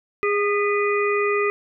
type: harmonic tone with a mistuned harmonic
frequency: 410.1 Hz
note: G#4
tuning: 22 cents flat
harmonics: 1 / 3 / 5 / 6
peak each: -20 / -25 / -27 / -28 dBFS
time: 0.23-1.5 s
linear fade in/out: 0 ms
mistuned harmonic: 5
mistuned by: -47 cents
effects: none